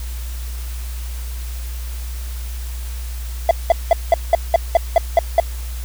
triangle tone bursts, 674 Hz, E5, 38 cents sharp, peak -5 dBFS, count 10, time 3.49-5.4 s, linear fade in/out 2 ms, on 20 ms, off 190 ms, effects added 60 Hz sine -24 dBFS peak until 5.84 s + white hiss -38 dBFS RMS until 5.84 s

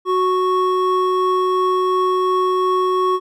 triangle tone pair together, 369.7 / 1106.3 Hz, F#4 / C#6, -1 / -4 cents, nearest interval octave + perfect fifth, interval 1897 cents, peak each -15 / -16 dBFS, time 0.05-3.2 s, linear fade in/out 50 ms, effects none

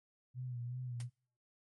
sine tone with vibrato, 123.47 Hz, B2, in tune, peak -39 dBFS, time 0.34-1.1 s, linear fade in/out 50 ms, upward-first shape sine, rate 2.7 Hz, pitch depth 55 cents each way
white noise with exponential decay, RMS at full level -45 dBFS, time 1-1.07 s, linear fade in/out 2 ms, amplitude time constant 15 ms
effects noise-tail reverb RT60 0.5 s tail -24 dB re dry + MP3 48 kbps

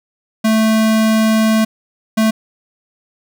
square tone bursts at uneven times, 220 Hz, A3, in tune, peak -11 dBFS, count 2, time 0.44-1.65 / 2.17-2.31 s, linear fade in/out 10 ms, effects none

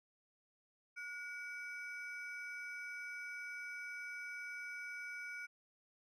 triangle ring-modulated tone, 1865 Hz, A#6, in tune, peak -39 dBFS, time 0.96-5.47 s, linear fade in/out 20 ms, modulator 416 Hz, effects none

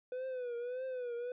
triangle tone with vibrato, 497.3 Hz, B4, 12 cents sharp, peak -35 dBFS, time 0.12-1.32 s, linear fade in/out 2 ms, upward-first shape triangle, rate 1.7 Hz, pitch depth 100 cents each way, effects resampled to 8000 Hz

